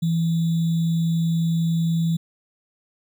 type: tone with sample-and-hold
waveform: sine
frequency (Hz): 165.5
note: E3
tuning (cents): +7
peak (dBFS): -18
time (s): 0.02-2.17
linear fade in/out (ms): 10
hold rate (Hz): 3675
effects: none